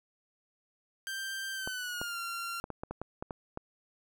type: tone with pitch glide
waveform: sawtooth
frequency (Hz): 1573 to 1377.3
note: G6 to F6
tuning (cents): +6 to -24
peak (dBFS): -32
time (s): 1.07-2.6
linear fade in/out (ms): 0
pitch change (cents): -230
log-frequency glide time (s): 1.53-2.19
type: clicks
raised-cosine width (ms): 1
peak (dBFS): -23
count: 10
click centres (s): 1.675 / 2.015 / 2.641 / 2.703 / 2.835 / 2.91 / 3.016 / 3.225 / 3.308 / 3.574
effects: none